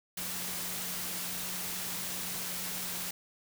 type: tone in noise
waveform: sine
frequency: 180 Hz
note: F#3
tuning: 47 cents flat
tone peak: -48 dBFS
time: 0.17-3.11 s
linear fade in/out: 5 ms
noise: white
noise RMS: -37 dBFS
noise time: 0.17-3.11 s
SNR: -14 dB
effects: none